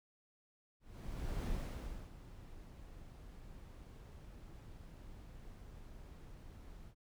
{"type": "noise with ADSR envelope", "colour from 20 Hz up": "brown", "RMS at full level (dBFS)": -38, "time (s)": [0.8, 6.95], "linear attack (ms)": 640, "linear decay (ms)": 660, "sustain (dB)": -15, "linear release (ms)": 73, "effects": []}